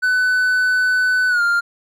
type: tone with pitch glide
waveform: triangle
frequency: 1500 to 1399.5 Hz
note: F#6 to F6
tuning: +23 to +3 cents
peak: -12 dBFS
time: 0.02-1.61 s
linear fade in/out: 20 ms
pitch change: -120 cents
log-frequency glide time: 1.29-1.42 s
effects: none